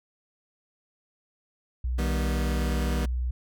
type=tone; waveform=sine; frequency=61.74 Hz; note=B1; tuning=in tune; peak=-25 dBFS; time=1.84-3.31 s; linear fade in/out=5 ms
type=chord; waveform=sawtooth; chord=Eb augmented; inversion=none; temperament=just; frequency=155.56 / 194.45 / 243.1 Hz; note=Eb3 / G3 / B3; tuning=0 / -14 / -27 cents; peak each=-29 dBFS; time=1.98-3.06 s; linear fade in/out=10 ms
effects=none